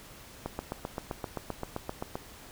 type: click train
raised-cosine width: 1 ms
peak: -19 dBFS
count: 14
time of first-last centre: 0.46-2.155 s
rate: 7.67 Hz
effects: pink hiss -50 dBFS RMS until 2.51 s